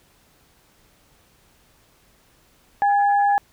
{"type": "tone pair together", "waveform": "sine", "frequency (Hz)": [810, 1700], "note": ["G#5", "G#6"], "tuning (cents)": [-43, 40], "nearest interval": "octave + minor second", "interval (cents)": 1283, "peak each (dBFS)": [-15, -27], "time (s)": [2.82, 3.38], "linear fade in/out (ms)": 0, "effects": ["pink hiss -58 dBFS RMS until 3.52 s"]}